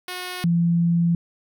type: tone pair in turn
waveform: 5% pulse / sine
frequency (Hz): 362.9 / 170.13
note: F#4 / F3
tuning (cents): -34 / -45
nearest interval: octave + minor second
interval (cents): 1311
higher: first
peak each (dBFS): -18 / -16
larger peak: second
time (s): 0.08-0.44 / 0.44-1.15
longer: second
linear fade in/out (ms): 2
effects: none